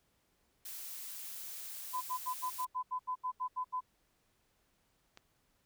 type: noise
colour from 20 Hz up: blue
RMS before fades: -45 dBFS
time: 0.65-2.65 s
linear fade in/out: 5 ms
type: tone bursts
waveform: sine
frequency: 1010 Hz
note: B5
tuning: 39 cents sharp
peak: -33 dBFS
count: 12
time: 1.93-3.808 s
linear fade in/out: 20 ms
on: 85 ms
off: 78 ms
type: click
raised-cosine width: 0.2 ms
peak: -34 dBFS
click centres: 5.174 s
effects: pink hiss -75 dBFS RMS until 5.65 s